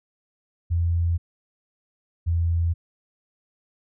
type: tone pair in turn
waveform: sine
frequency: 85 / 84.27 Hz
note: F2 / E2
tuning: -46 / +39 cents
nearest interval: unison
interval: 15 cents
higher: first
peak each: -19 dBFS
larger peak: neither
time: 0.7-1.18 / 2.26-2.74 s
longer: neither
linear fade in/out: 20 ms
effects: none